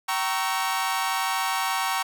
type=chord; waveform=sawtooth; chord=G diminished seventh; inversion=none; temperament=equal with one note detuned; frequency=770.1 / 932.3 / 1108.7 / 1318.5 Hz; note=G5 / Bb5 / Db6 / Fb6; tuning=-31 / 0 / 0 / 0 cents; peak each=-25 / -25 / -25 / -30 dBFS; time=0.08-2.03 s; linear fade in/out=10 ms; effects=none